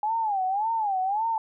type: tone with vibrato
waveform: sine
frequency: 825 Hz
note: G#5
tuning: 12 cents flat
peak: -23 dBFS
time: 0.03-1.38 s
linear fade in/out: 2 ms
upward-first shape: sine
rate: 1.8 Hz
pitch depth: 180 cents each way
effects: none